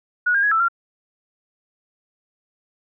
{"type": "tone with pitch steps", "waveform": "sine", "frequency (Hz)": [1459, 1609, 1670, 1323, 1380], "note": ["F#6", "G6", "G#6", "E6", "F6"], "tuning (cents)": [-25, 45, 9, 6, -21], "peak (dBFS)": -15, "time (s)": [0.26, 0.685], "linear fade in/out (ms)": 10, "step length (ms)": 85, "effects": []}